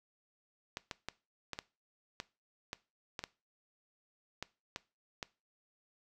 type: clicks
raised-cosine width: 0.2 ms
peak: -21 dBFS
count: 12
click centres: 0.771 / 0.912 / 1.086 / 1.533 / 1.589 / 2.201 / 2.731 / 3.192 / 3.239 / 4.426 / 4.761 / 5.228 s
effects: noise-tail reverb RT60 0.3 s tail -20 dB re dry